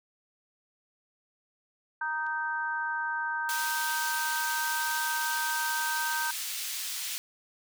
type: harmonic tone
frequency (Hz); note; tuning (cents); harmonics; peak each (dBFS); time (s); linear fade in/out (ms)
311.1; D#4; 0; 3 / 4 / 5; -33 / -40 / -31; 2.01-6.31; 5
type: clicks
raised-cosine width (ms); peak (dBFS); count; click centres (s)
0.2; -38 / -33; 2; 2.266 / 5.366
type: high-pass noise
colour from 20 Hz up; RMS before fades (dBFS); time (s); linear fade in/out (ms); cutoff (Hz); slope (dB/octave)
pink; -35; 3.49-7.18; 0; 3100; 12
effects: none